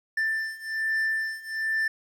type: beating tone pair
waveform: triangle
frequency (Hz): 1774 / 1775.2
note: A6 / A6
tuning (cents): +14 / +15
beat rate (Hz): 1.2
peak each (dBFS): -28 / -26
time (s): 0.17-1.88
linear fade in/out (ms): 5
effects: 10-bit